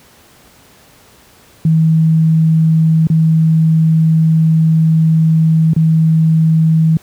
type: tone with dropouts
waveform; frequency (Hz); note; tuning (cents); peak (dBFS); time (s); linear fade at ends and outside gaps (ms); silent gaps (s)
sine; 160.4; E3; -47; -7; 1.65-6.97; 2; 3.07-3.1 / 5.734-5.763
effects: pink hiss -45 dBFS RMS until 7.02 s + high-pass 60 Hz 12 dB/octave